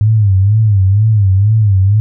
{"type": "tone with vibrato", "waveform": "sine", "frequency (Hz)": 102.4, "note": "G#2", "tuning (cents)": -24, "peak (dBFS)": -6, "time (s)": [0.01, 2], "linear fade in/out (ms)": 0, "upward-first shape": "sine", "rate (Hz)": 2.1, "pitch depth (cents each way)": 140, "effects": []}